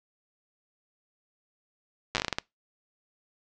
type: slowing click train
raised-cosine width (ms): 0.2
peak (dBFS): -9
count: 10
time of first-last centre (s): 2.15-2.385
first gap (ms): 8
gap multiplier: 1.28
effects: noise-tail reverb RT60 0.2 s tail -25 dB re dry + low-pass 7000 Hz 12 dB/octave